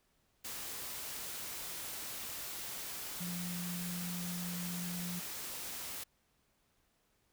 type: tone in noise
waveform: sine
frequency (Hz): 176.3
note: F3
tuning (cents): +17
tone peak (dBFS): -39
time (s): 3.2-5.2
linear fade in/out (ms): 10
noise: white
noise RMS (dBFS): -43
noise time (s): 0.44-6.04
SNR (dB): +1
effects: pink hiss -75 dBFS RMS until 7.32 s